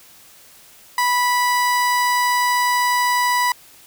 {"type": "tone", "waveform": "30% pulse", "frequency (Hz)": 984, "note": "B5", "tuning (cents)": -7, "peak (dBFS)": -13, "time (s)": [0.98, 3.52], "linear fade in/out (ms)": 2, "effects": ["white hiss -47 dBFS RMS until 3.86 s"]}